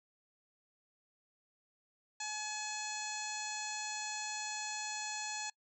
harmonic tone, 851 Hz, G#5, 42 cents sharp, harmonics 1 / 2 / 3 / 4 / 5 / 6 / 7 / 8 / 9, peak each -44 / -46 / -46 / -52 / -46 / -55 / -48 / -45 / -49 dBFS, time 2.2-5.5 s, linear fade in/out 5 ms, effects noise-tail reverb RT60 0.1 s tail -26 dB re dry

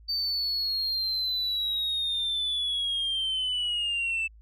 sine linear sweep, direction down, 4600 to 2637 Hz, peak -24 dBFS, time 0.08-4.28 s, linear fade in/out 20 ms, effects tanh soft clip ceiling -24 dBFS + added 54 Hz sine -49 dBFS peak until 4.41 s

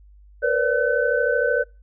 sine tone cluster, 469.1 / 502 / 576 / 1516 Hz, A#4 / B4 / D5 / F#6, +11 / +28 / -34 / +42 cents, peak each -23 dBFS, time 0.42-1.64 s, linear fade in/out 20 ms, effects noise-tail reverb RT60 0.3 s tail -26 dB re dry + added 50 Hz sine -46 dBFS peak until 1.82 s

